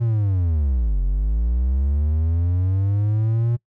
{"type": "linear two-way sweep", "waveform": "triangle", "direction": "down then up", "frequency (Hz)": [119.7, 44.32, 119.7], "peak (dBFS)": -15, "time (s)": [0, 3.57], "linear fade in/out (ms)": 20, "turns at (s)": 1.01, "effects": ["noise-tail reverb RT60 0.1 s tail -23 dB re dry"]}